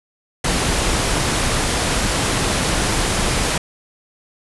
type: low-pass noise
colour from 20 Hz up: pink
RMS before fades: -19 dBFS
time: 0.44-3.58 s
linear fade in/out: 5 ms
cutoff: 11000 Hz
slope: 96 dB/octave
effects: none